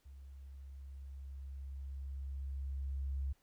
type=tone with level ramp; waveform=sine; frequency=68 Hz; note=C#2; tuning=33 cents flat; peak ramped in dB=-50 to -34 dBFS; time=0.05-3.33 s; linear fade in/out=10 ms; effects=pink hiss -75 dBFS RMS until 3.42 s